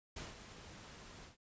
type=noise with ADSR envelope; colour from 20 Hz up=pink; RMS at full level=-45 dBFS; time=0.16-1.37 s; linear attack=7 ms; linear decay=170 ms; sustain=-9 dB; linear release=130 ms; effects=noise-tail reverb RT60 0.1 s tail -26 dB re dry + resampled to 16000 Hz